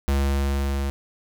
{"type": "tone with level ramp", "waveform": "square", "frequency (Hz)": 69.3, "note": "C#2", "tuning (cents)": 0, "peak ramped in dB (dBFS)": [-19, -24], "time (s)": [0.08, 0.9], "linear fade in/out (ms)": 0, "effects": []}